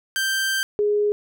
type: tone pair in turn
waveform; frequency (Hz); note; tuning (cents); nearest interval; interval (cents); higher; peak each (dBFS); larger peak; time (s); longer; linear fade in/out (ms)
sawtooth / sine; 1568 / 415.3; G6 / G#4; 0 / 0; octave + major seventh; 2300; first; -17; neither; 0.16-0.63 / 0.79-1.12; first; 0
effects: none